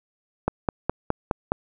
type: click train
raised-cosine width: 1 ms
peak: -7 dBFS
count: 6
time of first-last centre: 0.48-1.52 s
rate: 4.81 Hz
effects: none